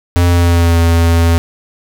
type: tone with pitch glide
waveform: square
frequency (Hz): 87.4 to 83.94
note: F2 to E2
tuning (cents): +2 to +32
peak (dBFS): -8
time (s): 0.16-1.38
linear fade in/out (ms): 0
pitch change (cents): -70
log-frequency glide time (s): 0.27-0.78
effects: none